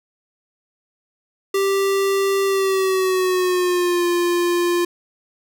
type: tone with pitch glide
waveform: square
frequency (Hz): 392 to 349.2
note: G4 to F4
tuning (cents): 0 to 0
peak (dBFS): -17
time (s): 1.54-4.85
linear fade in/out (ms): 5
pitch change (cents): -200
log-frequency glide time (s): 2.45-4.06
effects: none